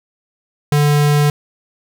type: tone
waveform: square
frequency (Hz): 146.83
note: D3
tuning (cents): 0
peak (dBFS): -11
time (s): 0.72-1.3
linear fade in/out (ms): 2
effects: none